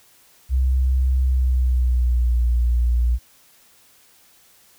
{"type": "tone with pitch glide", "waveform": "sine", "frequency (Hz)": [64.7, 59.67], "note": ["C2", "A#1"], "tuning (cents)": [-19, 41], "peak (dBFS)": -15, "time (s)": [0.49, 3.19], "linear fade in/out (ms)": 50, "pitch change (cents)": -140, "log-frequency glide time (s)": [1.24, 2.39], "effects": ["white hiss -54 dBFS RMS until 4.78 s"]}